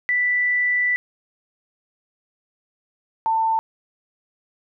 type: tone pair in turn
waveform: sine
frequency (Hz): 1975.5 / 893.8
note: B6 / A5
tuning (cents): 0 / +27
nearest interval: octave + major second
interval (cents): 1373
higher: first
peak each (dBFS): -17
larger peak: neither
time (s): 0.09-0.96 / 3.26-3.59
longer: first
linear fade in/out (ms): 0
effects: none